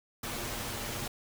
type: noise with comb filter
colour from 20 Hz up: pink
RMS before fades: -37 dBFS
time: 0.23-1.08 s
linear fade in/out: 5 ms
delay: 8.5 ms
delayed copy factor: +0.65
effects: none